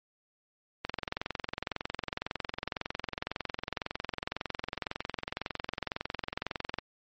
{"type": "click train", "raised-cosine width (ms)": 0.3, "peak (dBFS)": -16, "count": 131, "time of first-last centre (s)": [0.85, 6.786], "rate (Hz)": 21.9, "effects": ["MP3 32 kbps"]}